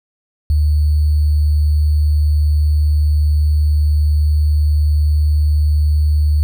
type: tone with sample-and-hold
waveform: sine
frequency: 75.1 Hz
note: D2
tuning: 39 cents sharp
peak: -10 dBFS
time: 0.5-6.43 s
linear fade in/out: 0 ms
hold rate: 4410 Hz
effects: none